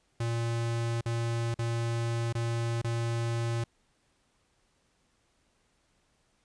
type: tone with dropouts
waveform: square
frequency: 116.54 Hz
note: A#2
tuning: in tune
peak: -29 dBFS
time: 0.2-3.64 s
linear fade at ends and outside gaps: 5 ms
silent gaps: 1.011-1.058 / 1.543-1.589 / 2.327-2.35 / 2.817-2.843 s
effects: pink hiss -71 dBFS RMS until 6.44 s + resampled to 22050 Hz